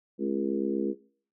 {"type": "harmonic tone with a mistuned harmonic", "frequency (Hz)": 68, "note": "C#2", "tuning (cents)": -33, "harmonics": [3, 4, 5, 6, 7], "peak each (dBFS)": [-31, -33, -31, -35, -37], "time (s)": [0.18, 0.95], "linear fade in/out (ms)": 50, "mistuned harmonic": 3, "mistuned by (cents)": 55, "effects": ["noise-tail reverb RT60 0.5 s tail -20 dB re dry"]}